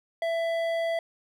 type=tone with hard clipping; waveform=sine; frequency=665 Hz; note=E5; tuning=15 cents sharp; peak=-27 dBFS; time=0.22-0.99 s; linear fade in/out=2 ms; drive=10 dB; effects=none